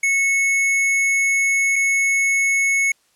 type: tone pair in turn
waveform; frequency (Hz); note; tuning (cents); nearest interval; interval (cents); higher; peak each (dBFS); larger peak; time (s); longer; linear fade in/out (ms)
square; 2200 / 2200; C#7 / C#7; -14 / -14; unison; 0; neither; -16 / -16; neither; 0.03-1.76 / 1.76-2.92; first; 5
effects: white hiss -61 dBFS RMS until 3.15 s + low-pass 10000 Hz 12 dB/octave